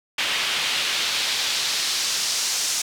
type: noise with band-pass filter sweep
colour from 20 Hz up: pink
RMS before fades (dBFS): -24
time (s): 0.18-2.82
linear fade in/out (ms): 5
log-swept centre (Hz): 2800 to 6200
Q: 1.4
effects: none